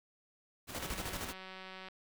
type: noise with tremolo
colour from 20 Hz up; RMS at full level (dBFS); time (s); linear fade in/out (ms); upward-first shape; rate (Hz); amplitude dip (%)
pink; -39; 0.67-1.34; 50; square; 13; 55
type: click train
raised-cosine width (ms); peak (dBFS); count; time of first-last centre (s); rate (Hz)
0.3; -32; 205; 0.8-1.885; 188
effects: none